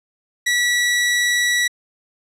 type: tone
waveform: sawtooth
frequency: 1943 Hz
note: B6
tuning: 29 cents flat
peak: -12 dBFS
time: 0.46-1.68 s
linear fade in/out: 10 ms
effects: low-pass 10000 Hz 12 dB/octave